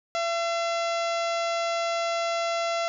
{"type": "harmonic tone with a mistuned harmonic", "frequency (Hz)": 675, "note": "E5", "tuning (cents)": 41, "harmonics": [1, 2, 3, 4, 5, 6, 7, 8, 9, 10], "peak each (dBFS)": [-26, -32, -36, -38, -40, -42, -43, -44, -45, -46], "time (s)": [0.15, 2.88], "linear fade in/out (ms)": 0, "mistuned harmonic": 3, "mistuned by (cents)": 26, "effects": []}